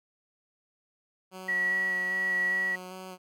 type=tone with vibrato; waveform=10% pulse; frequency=185 Hz; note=F#3; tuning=in tune; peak=-32 dBFS; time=1.31-3.18 s; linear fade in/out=50 ms; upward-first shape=square; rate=2.5 Hz; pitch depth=15 cents each way
type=tone with tremolo; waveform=sine; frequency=1931 Hz; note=B6; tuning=39 cents flat; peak=-24 dBFS; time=1.48-2.76 s; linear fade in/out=10 ms; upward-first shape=triangle; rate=1.3 Hz; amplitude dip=35%
effects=none